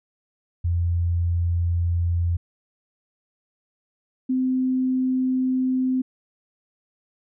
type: tone pair in turn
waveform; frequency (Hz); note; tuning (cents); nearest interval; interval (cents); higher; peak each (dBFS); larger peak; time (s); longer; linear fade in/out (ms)
sine; 86 / 257.7; F2 / C4; -26 / -26; octave + perfect fifth; 1900; second; -19; neither; 0.64-2.37 / 4.29-6.02; neither; 10
effects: none